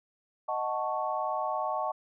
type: chord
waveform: sine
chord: D# half-diminished seventh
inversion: none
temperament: equal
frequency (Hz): 622.3 / 740 / 880 / 1108.7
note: D#5 / F#5 / A5 / C#6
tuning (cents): 0 / 0 / 0 / 0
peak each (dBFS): -34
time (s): 0.48-1.92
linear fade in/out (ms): 10
effects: none